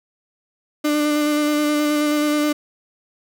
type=tone with vibrato; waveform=35% pulse; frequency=297.9 Hz; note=D4; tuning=25 cents sharp; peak=-15 dBFS; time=0.84-2.53 s; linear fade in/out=10 ms; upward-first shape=square; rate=9.4 Hz; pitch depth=13 cents each way; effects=none